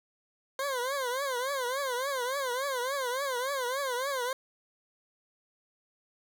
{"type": "tone with vibrato", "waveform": "20% pulse", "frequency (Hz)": 523.3, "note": "C5", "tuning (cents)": 0, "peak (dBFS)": -25, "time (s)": [0.59, 4.33], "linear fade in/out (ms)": 2, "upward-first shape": "triangle", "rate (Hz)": 3.5, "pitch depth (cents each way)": 170, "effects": []}